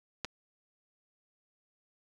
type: clicks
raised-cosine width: 0.2 ms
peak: -16 / -30 dBFS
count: 2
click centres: 0.247 / 0.251 s
effects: none